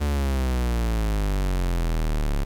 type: exponential sweep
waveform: 45% pulse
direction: down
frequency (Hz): 74 to 34.65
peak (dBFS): -21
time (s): 0-2.45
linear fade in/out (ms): 20
effects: 8-bit